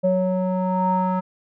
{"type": "tone with low-pass filter sweep", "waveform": "square", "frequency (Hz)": 185, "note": "F#3", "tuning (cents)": 0, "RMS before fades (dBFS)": -21, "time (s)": [0.03, 1.21], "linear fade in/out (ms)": 20, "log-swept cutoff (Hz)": [580, 1100], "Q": 7.3, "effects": []}